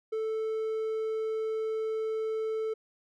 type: tone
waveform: triangle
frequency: 440 Hz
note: A4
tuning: in tune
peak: -27 dBFS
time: 0.12-2.74 s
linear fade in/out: 10 ms
effects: none